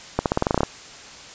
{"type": "accelerating click train", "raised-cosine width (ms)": 1, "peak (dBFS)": -4, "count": 11, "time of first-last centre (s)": [0.19, 0.633], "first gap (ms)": 68, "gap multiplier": 0.9, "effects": ["white hiss -41 dBFS RMS until 1.34 s", "resampled to 16000 Hz"]}